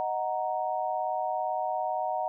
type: chord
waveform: sine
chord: D# minor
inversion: none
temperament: equal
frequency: 622.3 / 740 / 932.3 Hz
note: D#5 / F#5 / A#5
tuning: 0 / 0 / 0 cents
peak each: -33 / -30 / -33 dBFS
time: 0-2.28 s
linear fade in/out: 0 ms
effects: none

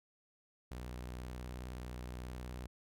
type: tone with vibrato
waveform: sawtooth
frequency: 61.8 Hz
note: B1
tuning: 2 cents sharp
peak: -39 dBFS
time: 0.71-2.67 s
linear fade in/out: 5 ms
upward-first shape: triangle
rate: 19 Hz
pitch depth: 180 cents each way
effects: none

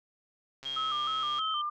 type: click train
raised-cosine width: 0.2 ms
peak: -29 dBFS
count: 104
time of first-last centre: 0.63-1.393 s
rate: 135 Hz
type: tone with pitch glide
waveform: sine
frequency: 3239 to 3116 Hz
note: G#7 to G7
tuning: -44 to -11 cents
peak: -33 dBFS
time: 0.65-1.62 s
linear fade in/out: 10 ms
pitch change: -67 cents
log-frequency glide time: 1.38-1.43 s
type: tone with vibrato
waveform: sine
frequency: 1240 Hz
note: D#6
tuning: 6 cents flat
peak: -30 dBFS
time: 0.76-1.7 s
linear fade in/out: 10 ms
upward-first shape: square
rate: 3.2 Hz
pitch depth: 62 cents each way
effects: none

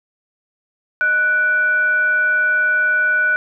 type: tone with frequency modulation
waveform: sine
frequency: 1480 Hz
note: F#6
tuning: in tune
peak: -13 dBFS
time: 1.01-3.36 s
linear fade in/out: 0 ms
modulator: 864 Hz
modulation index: 0.25
effects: none

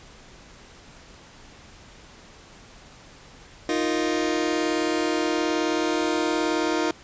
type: chord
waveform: sawtooth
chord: Eb suspended second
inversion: none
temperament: just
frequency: 311.1 / 350 / 466.7 Hz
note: Eb4 / F4 / Bb4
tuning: 0 / +4 / +2 cents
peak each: -21 / -22 / -25 dBFS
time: 3.69-6.91 s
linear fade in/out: 2 ms
effects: pink hiss -48 dBFS RMS until 7.03 s + resampled to 16000 Hz

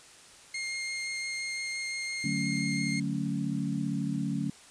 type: tone with vibrato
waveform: sawtooth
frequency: 2129 Hz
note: C7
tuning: 30 cents sharp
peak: -29 dBFS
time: 0.54-3 s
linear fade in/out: 5 ms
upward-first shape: sine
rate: 5.8 Hz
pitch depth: 8 cents each way
type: chord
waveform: sine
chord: D major seventh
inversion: none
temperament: equal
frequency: 146.83 / 185 / 220 / 277.2 Hz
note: D3 / F#3 / A3 / C#4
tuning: 0 / 0 / 0 / 0 cents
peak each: -34 dBFS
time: 2.24-4.5 s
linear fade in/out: 5 ms
effects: white hiss -53 dBFS RMS until 4.7 s + resampled to 22050 Hz

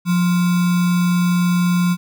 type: tone with sample-and-hold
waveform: sine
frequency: 177.1 Hz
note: F3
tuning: 24 cents sharp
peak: -13 dBFS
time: 0.05-1.97 s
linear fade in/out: 50 ms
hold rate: 1225 Hz
effects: none

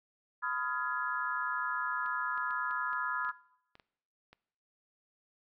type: chord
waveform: sine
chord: F half-diminished seventh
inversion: second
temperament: just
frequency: 1005.8 / 1257.2 / 1396.9 / 1676.3 Hz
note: Cb6 / Eb6 / F6 / Ab6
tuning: +31 / +18 / 0 / +16 cents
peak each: -37 dBFS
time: 0.42-3.32 s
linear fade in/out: 20 ms
type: clicks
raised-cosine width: 0.3 ms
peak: -38 dBFS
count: 10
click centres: 2.061 / 2.377 / 2.508 / 2.71 / 2.931 / 3.249 / 3.291 / 3.754 / 3.798 / 4.33 s
effects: noise-tail reverb RT60 0.8 s tail -20 dB re dry

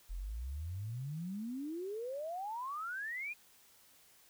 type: exponential sweep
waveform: sine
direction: up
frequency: 40.46 to 2500 Hz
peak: -38 dBFS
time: 0.09-3.34 s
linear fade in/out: 20 ms
effects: white hiss -64 dBFS RMS until 4.29 s

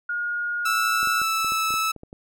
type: tone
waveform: sine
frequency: 1431 Hz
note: F6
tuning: 42 cents sharp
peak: -24 dBFS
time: 0.09-1.22 s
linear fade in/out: 5 ms
type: tone with pitch glide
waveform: sawtooth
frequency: 1318.5 to 1307.9 Hz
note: E6 to E6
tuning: 0 to -14 cents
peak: -18 dBFS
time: 0.65-1.92 s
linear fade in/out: 10 ms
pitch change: -14 cents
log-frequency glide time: 1.13-1.69 s
type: clicks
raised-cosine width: 2 ms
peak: -27 dBFS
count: 10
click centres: 1.03 / 1.073 / 1.217 / 1.446 / 1.521 / 1.706 / 1.74 / 1.963 / 2.034 / 2.129 s
effects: none

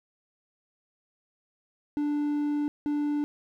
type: tone pair in turn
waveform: triangle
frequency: 293.7 / 293.7 Hz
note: D4 / D4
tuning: 0 / 0 cents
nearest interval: unison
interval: 0 cents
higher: neither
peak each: -23 dBFS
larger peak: neither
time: 1.97-2.68 / 2.86-3.24 s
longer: first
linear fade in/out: 0 ms
effects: 10-bit

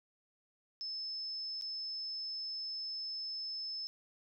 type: tone with dropouts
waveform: sine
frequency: 5240 Hz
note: E8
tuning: 11 cents flat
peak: -38 dBFS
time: 0.81-3.87 s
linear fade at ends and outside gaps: 0 ms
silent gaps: 1.612-1.621 s
effects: none

